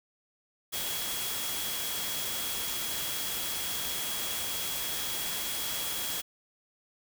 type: tone in noise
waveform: sine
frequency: 3322 Hz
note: G#7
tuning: in tune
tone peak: -39 dBFS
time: 0.72-6.22 s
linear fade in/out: 20 ms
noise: white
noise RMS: -34 dBFS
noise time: 0.72-6.22 s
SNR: -8 dB
effects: none